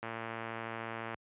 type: click train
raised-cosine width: 0.5 ms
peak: -24 dBFS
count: 128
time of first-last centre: 0.03-1.144 s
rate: 114 Hz
effects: high-pass 80 Hz 12 dB/octave + resampled to 8000 Hz